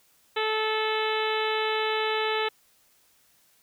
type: harmonic tone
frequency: 435.7 Hz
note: A4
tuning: 17 cents flat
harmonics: 1 / 2 / 3 / 4 / 5 / 6 / 7 / 8 / 9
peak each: -28 / -31 / -33 / -34 / -35 / -36 / -36 / -37 / -38 dBFS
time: 0.36-2.49 s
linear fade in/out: 10 ms
effects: white hiss -63 dBFS RMS until 3.62 s